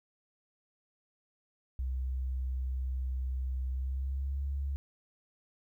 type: tone with pitch glide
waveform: sine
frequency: 64.4 to 69.42 Hz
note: C2 to C#2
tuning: -27 to +3 cents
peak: -31 dBFS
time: 1.79-4.76 s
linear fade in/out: 0 ms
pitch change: +130 cents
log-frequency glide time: 3.69-4.43 s
effects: 12-bit